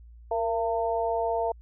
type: tone cluster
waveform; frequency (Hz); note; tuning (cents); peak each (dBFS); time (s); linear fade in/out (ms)
sine; 464.2 / 679 / 905; A#4 / F5 / A5; -7 / -49 / +48; -29 / -27 / -31; 0.31-1.52; 5
effects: added 58 Hz sine -46 dBFS peak until 1.61 s